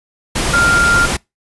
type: tone in noise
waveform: sine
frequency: 1396.9 Hz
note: F6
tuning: in tune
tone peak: -10 dBFS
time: 0.53-1.06 s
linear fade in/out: 10 ms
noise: pink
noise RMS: -17 dBFS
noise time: 0.35-1.17 s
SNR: +4 dB
effects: noise-tail reverb RT60 0.2 s tail -25 dB re dry + resampled to 24000 Hz